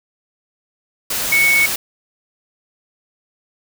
sine tone in noise, 2217 Hz, C#7, in tune, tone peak -11 dBFS, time 1.32-1.66 s, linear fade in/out 5 ms, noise white, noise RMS -21 dBFS, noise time 1.1-1.76 s, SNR +7 dB, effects none

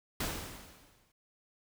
pink noise with exponential decay, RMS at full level -33 dBFS, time 0.2-1.12 s, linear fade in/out 5 ms, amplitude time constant 200 ms, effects none

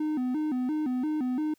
triangle tone with vibrato, 278 Hz, C#4, 5 cents sharp, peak -24 dBFS, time 0-1.54 s, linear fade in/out 5 ms, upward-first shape square, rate 2.9 Hz, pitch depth 170 cents each way, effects white hiss -69 dBFS RMS until 1.58 s

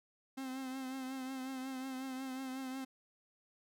45% pulse tone with vibrato, 262.3 Hz, C4, 4 cents sharp, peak -40 dBFS, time 0.37-2.85 s, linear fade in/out 10 ms, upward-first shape triangle, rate 5.5 Hz, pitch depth 45 cents each way, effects none

